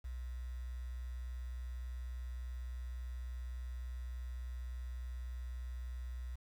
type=tone with quantisation; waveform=sine; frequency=61.74 Hz; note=B1; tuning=in tune; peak=-40 dBFS; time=0.04-6.36 s; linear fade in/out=10 ms; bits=10; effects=none